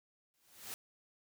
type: noise with exponential growth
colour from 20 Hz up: white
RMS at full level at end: -41 dBFS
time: 0.34-0.74 s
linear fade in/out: 0 ms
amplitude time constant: 86 ms
effects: none